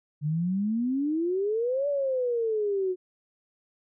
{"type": "exponential two-way sweep", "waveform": "sine", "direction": "up then down", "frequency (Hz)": [144.2, 581, 361.6], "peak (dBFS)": -24, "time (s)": [0.21, 2.96], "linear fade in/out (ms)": 50, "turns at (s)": 1.88, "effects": []}